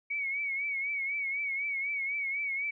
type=tone with vibrato; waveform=sine; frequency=2234 Hz; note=C#7; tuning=13 cents sharp; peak=-30 dBFS; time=0.1-2.71 s; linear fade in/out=10 ms; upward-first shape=triangle; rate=4 Hz; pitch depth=81 cents each way; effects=none